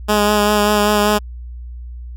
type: tone with vibrato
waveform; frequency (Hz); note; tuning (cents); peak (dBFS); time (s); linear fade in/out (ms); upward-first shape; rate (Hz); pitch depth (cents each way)
10% pulse; 208.5; G#3; +7; -4; 0.08-1.19; 20; sine; 5.1; 20
effects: added 60 Hz sine -28 dBFS peak until 2.16 s